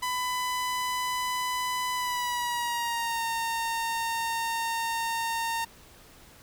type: tone with pitch glide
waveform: sawtooth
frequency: 1000 to 917 Hz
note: B5 to A#5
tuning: +21 to -29 cents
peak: -24 dBFS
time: 0.02-5.65 s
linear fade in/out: 10 ms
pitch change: -150 cents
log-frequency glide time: 1.94-3.24 s
effects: pink hiss -53 dBFS RMS until 6.42 s